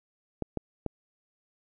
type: clicks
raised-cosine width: 2 ms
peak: -17 dBFS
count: 3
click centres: 0.423 / 0.573 / 0.863 s
effects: none